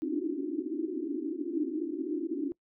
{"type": "band-pass noise", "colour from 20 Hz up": "white", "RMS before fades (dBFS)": -33, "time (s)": [0.02, 2.52], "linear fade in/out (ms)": 0, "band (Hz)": [270, 360], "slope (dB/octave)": 96, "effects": ["noise-tail reverb RT60 0.1 s tail -22 dB re dry"]}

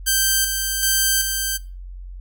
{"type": "tone with tremolo", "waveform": "5% pulse", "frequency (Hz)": 1563, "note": "G6", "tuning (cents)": -6, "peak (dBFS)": -5, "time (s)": [0.06, 1.58], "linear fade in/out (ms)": 20, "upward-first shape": "square", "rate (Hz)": 1.3, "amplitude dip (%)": 45, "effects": ["noise-tail reverb RT60 0.3 s tail -20 dB re dry", "added 45 Hz sine -32 dBFS peak until 2.2 s"]}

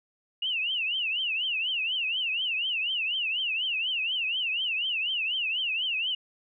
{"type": "tone with vibrato", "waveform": "sine", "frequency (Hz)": 2815, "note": "F7", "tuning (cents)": 13, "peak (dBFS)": -26, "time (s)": [0.42, 6.15], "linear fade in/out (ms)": 5, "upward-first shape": "triangle", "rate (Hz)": 4.1, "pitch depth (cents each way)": 220, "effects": []}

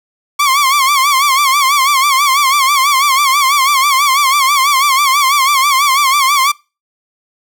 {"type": "tone with vibrato", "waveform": "sawtooth", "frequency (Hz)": 1108.7, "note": "C#6", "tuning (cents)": 0, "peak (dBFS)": -5, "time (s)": [0.39, 6.52], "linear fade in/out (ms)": 10, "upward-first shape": "sine", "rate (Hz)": 6.1, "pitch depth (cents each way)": 110, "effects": ["noise-tail reverb RT60 0.3 s tail -25 dB re dry"]}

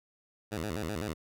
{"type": "tone with vibrato", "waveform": "10% pulse", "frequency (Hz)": 92.5, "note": "F#2", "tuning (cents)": 0, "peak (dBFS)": -25, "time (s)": [0.51, 1.14], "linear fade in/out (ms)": 20, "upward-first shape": "square", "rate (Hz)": 7.9, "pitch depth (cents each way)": 240, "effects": []}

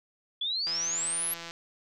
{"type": "exponential sweep", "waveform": "sine", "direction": "up", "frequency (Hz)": [3373, 11610], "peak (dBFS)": -28, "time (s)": [0.41, 1.34], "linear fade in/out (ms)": 5}
{"type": "click train", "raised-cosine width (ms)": 0.2, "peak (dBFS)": -23, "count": 142, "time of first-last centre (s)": [0.67, 1.509], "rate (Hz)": 168}
{"effects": []}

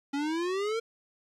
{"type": "exponential sweep", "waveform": "square", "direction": "up", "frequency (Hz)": [275.8, 464.3], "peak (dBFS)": -29, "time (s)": [0.13, 0.8], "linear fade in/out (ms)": 10, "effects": ["low-pass 6000 Hz 12 dB/octave", "11-bit"]}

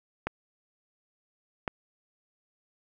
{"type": "clicks", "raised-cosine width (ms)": 0.5, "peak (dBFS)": -14, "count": 2, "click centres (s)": [0.27, 1.678], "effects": []}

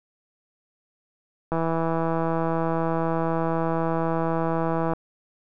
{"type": "click train", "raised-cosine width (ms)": 1, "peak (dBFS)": -12, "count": 561, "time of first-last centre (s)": [1.52, 4.935], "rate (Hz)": 164, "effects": []}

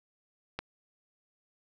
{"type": "click", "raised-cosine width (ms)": 0.3, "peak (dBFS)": -18, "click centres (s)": 0.59, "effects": []}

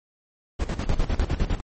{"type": "noise with tremolo", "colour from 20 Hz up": "brown", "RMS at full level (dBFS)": -21, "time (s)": [0.59, 1.61], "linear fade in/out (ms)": 20, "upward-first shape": "square", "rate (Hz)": 9.9, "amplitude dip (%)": 75, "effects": ["MP3 32 kbps"]}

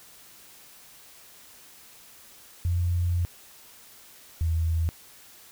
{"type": "tone pair in turn", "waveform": "sine", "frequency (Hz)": [87.31, 81.78], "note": ["F2", "E2"], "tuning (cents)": [0, -13], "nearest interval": "minor second", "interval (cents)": 113, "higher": "first", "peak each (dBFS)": -22, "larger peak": "neither", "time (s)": [[2.65, 3.25], [4.41, 4.89]], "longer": "first", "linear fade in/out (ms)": 0, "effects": ["white hiss -51 dBFS RMS until 5.51 s"]}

